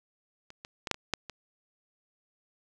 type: clicks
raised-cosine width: 0.2 ms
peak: -30 / -25 / -17 / -7 / -25 / -10 / -23 dBFS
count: 7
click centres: 0.504 / 0.649 / 0.872 / 0.913 / 0.944 / 1.137 / 1.297 s
effects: none